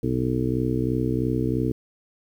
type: harmonic tone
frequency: 63 Hz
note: B1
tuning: 35 cents sharp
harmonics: 1 / 2 / 3 / 4 / 5 / 6 / 7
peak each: -33 / -26 / -37 / -27 / -27 / -32 / -30 dBFS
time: 0.03-1.72 s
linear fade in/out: 5 ms
effects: 9-bit